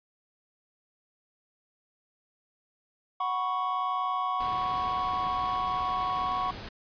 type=chord; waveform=triangle; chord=F# suspended fourth; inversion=none; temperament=equal; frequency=740 / 987.8 / 1108.7 Hz; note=F#5 / B5 / C#6; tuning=0 / 0 / 0 cents; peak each=-31 / -33 / -27 dBFS; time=3.2-6.51 s; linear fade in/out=5 ms
type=noise; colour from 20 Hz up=pink; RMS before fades=-41 dBFS; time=4.4-6.69 s; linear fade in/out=5 ms
effects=resampled to 11025 Hz